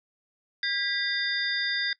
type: tone cluster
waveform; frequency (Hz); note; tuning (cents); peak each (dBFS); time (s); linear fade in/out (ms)
sine; 1618 / 1966 / 3622 / 4838; G#6 / B6 / A7 / D#8; -46 / -8 / +49 / -49; -31; 0.63-1.93; 2
effects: noise-tail reverb RT60 0.1 s tail -21 dB re dry